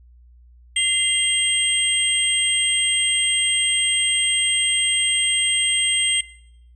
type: tone cluster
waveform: sine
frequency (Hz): 2067 / 2800 / 3198 / 8380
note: C7 / F7 / G7 / C9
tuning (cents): -22 / +4 / +34 / +2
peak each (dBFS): -23 / -27 / -20 / -22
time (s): 0.76-6.21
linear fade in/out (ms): 5
effects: noise-tail reverb RT60 0.7 s tail -19 dB re dry + added 60 Hz sine -46 dBFS peak until 6.75 s